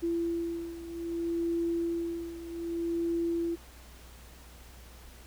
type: beating tone pair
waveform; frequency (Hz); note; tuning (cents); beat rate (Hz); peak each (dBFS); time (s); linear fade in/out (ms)
sine; 337.2 / 337.83; E4 / E4; +39 / +43; 0.63; -31 / -35; 0.02-3.56; 20
effects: added 60 Hz sine -50 dBFS peak until 5.26 s + pink hiss -54 dBFS RMS until 5.26 s